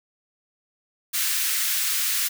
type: high-pass noise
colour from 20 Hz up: white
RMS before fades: -24 dBFS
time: 1.13-2.29 s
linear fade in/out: 20 ms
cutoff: 1400 Hz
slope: 24 dB/octave
effects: none